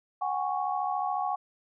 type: chord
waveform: sine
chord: F# suspended second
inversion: none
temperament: equal with one note detuned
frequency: 740 / 814 / 1108.7 Hz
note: F#5 / G#5 / C#6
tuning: 0 / -35 / 0 cents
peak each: -31 / -31 / -33 dBFS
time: 0.21-1.36 s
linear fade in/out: 10 ms
effects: none